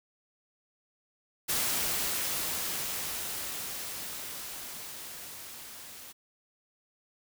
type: noise with level ramp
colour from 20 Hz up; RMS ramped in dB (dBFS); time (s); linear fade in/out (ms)
white; -29 to -47; 1.48-6.13; 20
effects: none